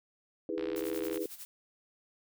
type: chord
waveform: sine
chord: E major seventh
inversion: third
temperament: just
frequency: 309 / 329.6 / 412 / 494.4 Hz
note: D#4 / E4 / G#4 / B4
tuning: -12 / 0 / -14 / +2 cents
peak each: -41 / -37 / -37 / -38 dBFS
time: 0.49-1.26 s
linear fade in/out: 2 ms
type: click train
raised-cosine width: 0.3 ms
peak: -28 dBFS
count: 40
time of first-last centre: 0.58-1.175 s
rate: 65.6 Hz
type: noise with tremolo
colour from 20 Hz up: blue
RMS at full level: -44 dBFS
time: 0.76-1.45 s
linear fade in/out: 0 ms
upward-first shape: sine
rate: 11 Hz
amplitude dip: 75%
effects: none